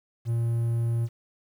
triangle tone, 116.54 Hz, A#2, in tune, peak -21 dBFS, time 0.25-1.09 s, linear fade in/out 50 ms, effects 9-bit

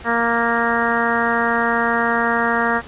harmonic tone, 233.1 Hz, A#3, in tune, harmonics 1 / 2 / 3 / 4 / 5 / 6 / 7 / 8, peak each -24 / -24 / -24 / -24 / -24 / -24 / -24 / -24 dBFS, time 0.04-2.82 s, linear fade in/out 50 ms, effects pink hiss -39 dBFS RMS until 2.87 s + resampled to 8000 Hz

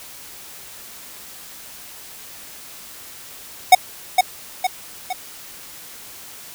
square tone with echo, 740 Hz, F#5, in tune, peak -4 dBFS, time 3.72-3.75 s, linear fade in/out 5 ms, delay 460 ms, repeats 3, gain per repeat -6 dB, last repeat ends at 5.13 s, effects white hiss -39 dBFS RMS until 6.54 s

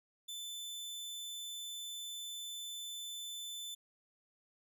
sawtooth tone, 3520 Hz, A7, in tune, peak -39 dBFS, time 0.28-3.75 s, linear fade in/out 10 ms, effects none

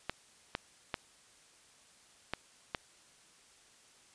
clicks, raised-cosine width 0.3 ms, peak -17 dBFS, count 5, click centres 0.096 / 0.551 / 0.942 / 2.336 / 2.748 s, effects white hiss -62 dBFS RMS until 4.14 s + resampled to 22050 Hz

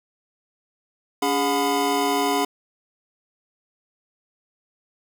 square tone cluster, 283.6 / 410.9 / 722 / 1002 Hz, C#4 / G#4 / F#5 / B5, +40 / -18 / -43 / +25 cents, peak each -26 dBFS, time 1.22-2.45 s, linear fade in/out 5 ms, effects none

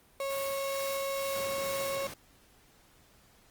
35% pulse tone, 549 Hz, C#5, 17 cents flat, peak -30 dBFS, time 0.2-2.07 s, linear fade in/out 2 ms
white noise with tremolo, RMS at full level -41 dBFS, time 0.3-1.96 s, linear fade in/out 2 ms, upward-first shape sine, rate 2.2 Hz, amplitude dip 40%
pink high-pass noise, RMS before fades -44 dBFS, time 1.35-2.14 s, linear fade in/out 5 ms, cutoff 120 Hz, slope 12 dB/octave
effects pink hiss -62 dBFS RMS until 3.5 s + Opus 32 kbps

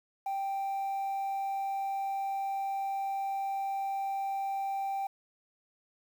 sine tone, 784 Hz, G5, in tune, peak -28 dBFS, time 0.26-5.07 s, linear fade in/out 5 ms, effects tanh soft clip ceiling -30 dBFS + 9-bit

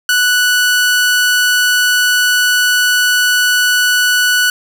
sawtooth tone, 1480 Hz, F#6, in tune, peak -6 dBFS, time 0.09-4.5 s, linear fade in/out 2 ms, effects none

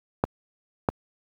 clicks, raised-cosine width 1 ms, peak -6 dBFS, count 2, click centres 0.239 / 0.888 s, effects high-pass 60 Hz 12 dB/octave + 8-bit

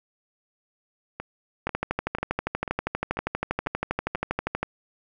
two click trains, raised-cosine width 0.5 ms, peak -10 / -17 dBFS, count 38 / 7, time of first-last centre 1.67-4.63 / 1.2-4.156 s, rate 12.5 / 2.03 Hz, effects none

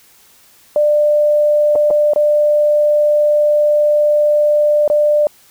sine tone with dropouts, 595 Hz, D5, 22 cents sharp, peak -9 dBFS, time 0.76-5.27 s, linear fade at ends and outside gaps 1 ms, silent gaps 1.754-1.758 / 1.904-1.909 / 2.135-2.16 / 4.878-4.9 s, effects white hiss -48 dBFS RMS until 5.5 s

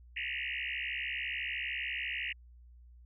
sine tone with frequency modulation, 2362 Hz, D7, 9 cents sharp, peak -34 dBFS, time 0.16-2.33 s, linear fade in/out 10 ms, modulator 66.2 Hz, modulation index 7.8, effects added 60 Hz sine -53 dBFS peak until 3.05 s

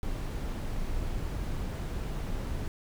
brown noise, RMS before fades -33 dBFS, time 0.03-2.68 s, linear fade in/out 0 ms, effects none

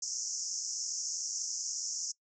pink band-pass noise, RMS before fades -37 dBFS, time 0.02-2.12 s, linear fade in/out 5 ms, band 5300 to 7100 Hz, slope 96 dB/octave, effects noise-tail reverb RT60 0.1 s tail -22 dB re dry

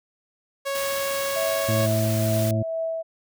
sawtooth tone, 553 Hz, C#5, 4 cents flat, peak -21 dBFS, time 0.65-1.87 s, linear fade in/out 20 ms
white noise, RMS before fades -33 dBFS, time 0.75-2.51 s, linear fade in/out 2 ms
sine tone with tremolo, 653 Hz, E5, 17 cents flat, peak -23 dBFS, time 1.35-3.03 s, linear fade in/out 20 ms, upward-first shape triangle, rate 2.2 Hz, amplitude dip 45%
harmonic tone, 110 Hz, A2, in tune, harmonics 1 / 2 / 3 / 5, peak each -22 / -28 / -32 / -36 dBFS, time 1.68-2.63 s, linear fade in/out 10 ms
effects none

